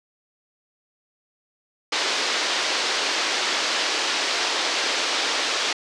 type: band-pass noise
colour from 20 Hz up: white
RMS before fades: -24 dBFS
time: 1.92-5.73 s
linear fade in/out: 5 ms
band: 310 to 5300 Hz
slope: 24 dB/octave
effects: resampled to 22050 Hz